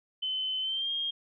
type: tone with pitch glide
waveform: sine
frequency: 3049 to 3230 Hz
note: G7 to G#7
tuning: -49 to -49 cents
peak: -29 dBFS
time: 0.22-1.11 s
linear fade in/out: 10 ms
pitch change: +100 cents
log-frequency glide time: 0.61-0.91 s
effects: none